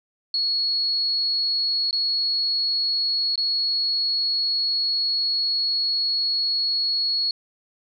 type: tone with dropouts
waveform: sine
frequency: 4346 Hz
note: C#8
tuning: 35 cents flat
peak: -20 dBFS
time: 0.34-7.31 s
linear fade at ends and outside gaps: 2 ms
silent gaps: 1.91-1.928 / 3.357-3.377 s
effects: none